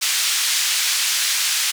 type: band-pass noise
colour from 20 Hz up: white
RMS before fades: -20 dBFS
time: 0.01-1.72 s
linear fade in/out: 20 ms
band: 2000 to 7000 Hz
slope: 12 dB/octave
effects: none